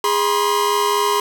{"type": "tone cluster", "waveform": "45% pulse", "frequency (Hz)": [411.4, 971, 1055], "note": ["G#4", "B5", "C6"], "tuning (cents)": [-16, -30, 14], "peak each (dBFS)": -20, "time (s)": [0.04, 1.2], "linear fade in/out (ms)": 2, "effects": []}